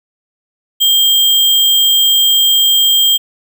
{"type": "tone with sample-and-hold", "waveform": "sine", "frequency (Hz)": 3198, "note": "G7", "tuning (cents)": 34, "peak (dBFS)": -7, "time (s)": [0.8, 3.18], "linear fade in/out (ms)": 20, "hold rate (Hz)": 11025, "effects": []}